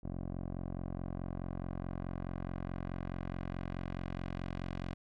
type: tone with low-pass filter sweep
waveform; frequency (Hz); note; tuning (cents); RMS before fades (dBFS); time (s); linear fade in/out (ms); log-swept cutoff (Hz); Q
10% pulse; 44.69; F1; +41; -40; 0.03-4.94; 10; 610 to 3700; 0.77
effects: none